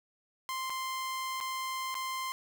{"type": "tone with dropouts", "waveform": "sawtooth", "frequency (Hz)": 1046, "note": "C6", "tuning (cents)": -1, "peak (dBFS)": -30, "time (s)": [0.49, 2.32], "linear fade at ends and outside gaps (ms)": 0, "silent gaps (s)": [[0.697, 0.702], [1.403, 1.41], [1.943, 1.952]], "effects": []}